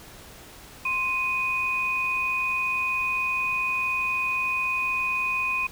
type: tone pair together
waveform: sine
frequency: 1046.5 / 2489 Hz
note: C6 / D#7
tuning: 0 / 0 cents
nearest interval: octave + minor third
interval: 1500 cents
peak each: -30 / -24 dBFS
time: 0.85-5.67 s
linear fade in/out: 5 ms
effects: pink hiss -46 dBFS RMS until 5.71 s